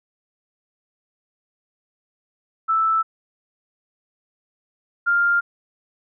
sine tone pair in turn, 1318.5 / 1399.1 Hz, E6 / F6, 0 / +3 cents, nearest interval minor second, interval 103 cents, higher second, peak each -16 / -15 dBFS, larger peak second, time 2.68-3.03 / 5.06-5.41 s, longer neither, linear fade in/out 20 ms, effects none

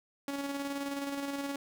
sawtooth tone with tremolo, 280 Hz, C#4, 18 cents sharp, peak -29 dBFS, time 0.28-1.56 s, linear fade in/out 2 ms, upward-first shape square, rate 19 Hz, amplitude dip 35%, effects none

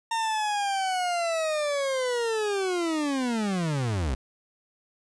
40% pulse linear sweep, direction down, 918 to 58.27 Hz, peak -24 dBFS, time 0.11-4.15 s, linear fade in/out 5 ms, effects resampled to 22050 Hz + 9-bit

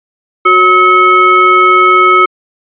sine tone with frequency modulation, 1283 Hz, E6, 47 cents flat, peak -3 dBFS, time 0.45-2.26 s, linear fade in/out 10 ms, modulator 916 Hz, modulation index 0.83, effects resampled to 8000 Hz

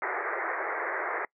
white band-pass noise, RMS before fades -32 dBFS, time 0.02-1.25 s, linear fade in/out 2 ms, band 340 to 2100 Hz, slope 96 dB/octave, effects noise-tail reverb RT60 0.1 s tail -24 dB re dry

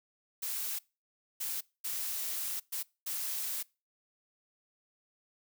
blue noise bursts at uneven times, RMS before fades -36 dBFS, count 5, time 0.42-0.79 / 1.4-1.61 / 1.84-2.6 / 2.72-2.83 / 3.06-3.63 s, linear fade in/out 10 ms, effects noise-tail reverb RT60 0.3 s tail -24 dB re dry

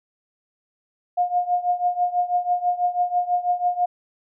sine tone with tremolo, 713 Hz, F5, 36 cents sharp, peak -15 dBFS, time 1.17-3.86 s, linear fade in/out 10 ms, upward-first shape triangle, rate 6.1 Hz, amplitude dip 90%, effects none

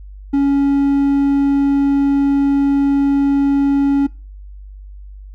triangle tone, 279.3 Hz, C#4, 13 cents sharp, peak -9 dBFS, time 0.33-4.07 s, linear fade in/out 10 ms, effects noise-tail reverb RT60 0.3 s tail -22 dB re dry + added 49 Hz sine -32 dBFS peak until 5.34 s

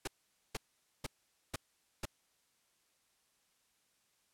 pink noise bursts, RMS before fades -38 dBFS, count 5, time 0.05-2.055 s, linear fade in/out 5 ms, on 25 ms, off 470 ms, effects white hiss -75 dBFS RMS until 4.33 s + low-pass 11000 Hz 12 dB/octave

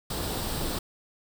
pink noise with comb filter, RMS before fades -31 dBFS, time 0.1-0.79 s, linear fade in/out 5 ms, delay 0.23 ms, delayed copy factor +0.5, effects none

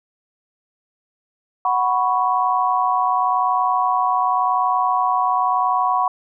sine chord, F# suspended fourth, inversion none, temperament equal, 740 / 987.8 / 1108.7 Hz, F#5 / B5 / C#6, 0 / 0 / 0 cents, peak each -20 dBFS, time 1.65-6.08 s, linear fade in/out 2 ms, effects none

